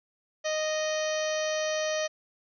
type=harmonic tone with a mistuned harmonic; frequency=620 Hz; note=D#5; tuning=6 cents flat; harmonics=1 / 2 / 3 / 4 / 5 / 6 / 7 / 8 / 9 / 10; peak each=-28 / -40 / -36 / -41 / -40 / -45 / -42 / -47 / -39 / -46 dBFS; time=0.44-2.08 s; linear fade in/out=20 ms; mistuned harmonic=9; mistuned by=+68 cents; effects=none